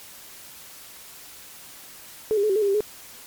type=tone with pitch steps; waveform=sine; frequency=433.8 / 402.6 / 428.5 / 384 / 432.2 / 403.4 / 393.4 / 422.1 Hz; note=A4 / G4 / A4 / G4 / A4 / G4 / G4 / G#4; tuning=-25 / +46 / -46 / -36 / -31 / +50 / +6 / +28 cents; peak=-18 dBFS; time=2.31-2.806 s; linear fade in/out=0 ms; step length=62 ms; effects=white hiss -44 dBFS RMS until 3.26 s + MP3 96 kbps